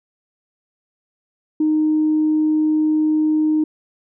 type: tone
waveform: sine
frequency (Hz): 308.9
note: D#4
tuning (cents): -12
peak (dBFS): -13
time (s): 1.6-3.64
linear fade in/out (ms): 5
effects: tanh soft clip ceiling -9 dBFS